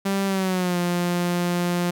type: tone with pitch glide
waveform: sawtooth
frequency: 196 to 175.63 Hz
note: G3 to F3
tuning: 0 to +10 cents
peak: -17 dBFS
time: 0.05-1.91 s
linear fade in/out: 10 ms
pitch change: -190 cents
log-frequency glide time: 0.26-0.78 s
effects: none